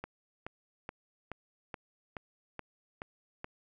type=click train; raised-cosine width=0.5 ms; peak=-24 dBFS; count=9; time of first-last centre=0.04-3.444 s; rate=2.35 Hz; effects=none